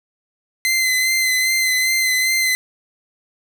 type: tone with vibrato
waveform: sawtooth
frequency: 2055 Hz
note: C7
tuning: 32 cents flat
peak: -12 dBFS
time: 0.65-2.55 s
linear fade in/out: 0 ms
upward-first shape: sine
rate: 2.5 Hz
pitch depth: 25 cents each way
effects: none